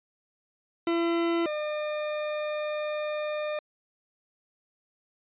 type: tone pair in turn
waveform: 40% pulse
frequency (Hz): 337.4 / 603.4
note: E4 / D5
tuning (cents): +40 / +47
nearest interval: minor seventh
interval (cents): 1007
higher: second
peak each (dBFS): -23 / -28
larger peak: first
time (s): 0.87-1.46 / 1.46-3.59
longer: second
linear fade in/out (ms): 2
effects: resampled to 8000 Hz